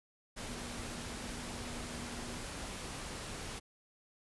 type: tone in noise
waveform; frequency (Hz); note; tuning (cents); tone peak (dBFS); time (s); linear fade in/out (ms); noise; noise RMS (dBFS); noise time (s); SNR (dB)
sine; 240.4; B3; -46; -48; 0.46-2.44; 20; pink; -43; 0.36-3.6; -8
effects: resampled to 24000 Hz